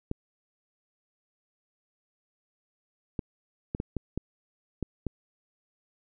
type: clicks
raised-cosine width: 3 ms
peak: -17 dBFS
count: 8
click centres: 0.114 / 3.192 / 3.749 / 3.801 / 3.967 / 4.176 / 4.827 / 5.067 s
effects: none